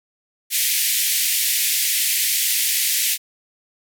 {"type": "band-pass noise", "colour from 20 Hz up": "white", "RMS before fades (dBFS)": -20, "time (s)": [0.5, 3.18], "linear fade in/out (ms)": 50, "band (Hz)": [1900, 16000], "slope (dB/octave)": 48, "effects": []}